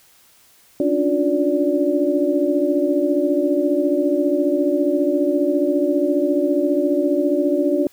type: tone cluster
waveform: sine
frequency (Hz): 283.4 / 298.1 / 356.4 / 580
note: C#4 / D4 / F4 / D5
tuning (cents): +38 / +26 / +35 / -22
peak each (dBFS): -21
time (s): 0.8-7.87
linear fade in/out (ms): 2
effects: white hiss -53 dBFS RMS until 7.92 s